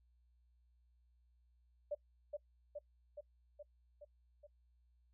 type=tone with echo; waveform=sine; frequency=587.3 Hz; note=D5; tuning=in tune; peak=-36 dBFS; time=1.91-1.95 s; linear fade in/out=10 ms; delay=420 ms; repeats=6; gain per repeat=-3 dB; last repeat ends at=4.47 s; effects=noise-tail reverb RT60 0.1 s tail -22 dB re dry + added 60 Hz sine -69 dBFS peak until 5.13 s